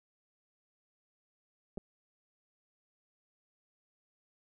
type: clicks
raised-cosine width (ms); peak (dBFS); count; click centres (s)
2; -28; 2; 1.774 / 1.779
effects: none